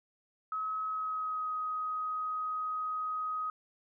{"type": "tone with pitch glide", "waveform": "sine", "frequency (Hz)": [1280, 1257.3], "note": ["D#6", "D#6"], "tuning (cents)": [49, 18], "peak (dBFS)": -32, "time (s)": [0.52, 3.5], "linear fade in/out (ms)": 2, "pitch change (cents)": -31, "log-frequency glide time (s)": [0.86, 1.51], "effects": []}